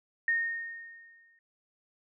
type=tone with exponential decay; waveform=sine; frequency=1844 Hz; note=A#6; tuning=19 cents flat; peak=-23 dBFS; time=0.28-1.39 s; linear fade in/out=2 ms; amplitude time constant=240 ms; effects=none